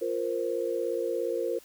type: chord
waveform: sine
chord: F suspended fourth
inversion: none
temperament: equal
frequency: 349.2 / 466.2 / 523.3 Hz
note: F4 / Bb4 / C5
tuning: 0 / 0 / 0 cents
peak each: -33 / -30 / -32 dBFS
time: 0.01-1.59 s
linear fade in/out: 10 ms
effects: white hiss -55 dBFS RMS until 1.64 s